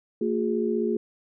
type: tone cluster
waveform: sine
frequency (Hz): 226.4 / 359.1 / 414.7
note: A3 / F4 / G#4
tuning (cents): +50 / +48 / -3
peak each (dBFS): -27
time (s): 0.21-0.97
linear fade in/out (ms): 5
effects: none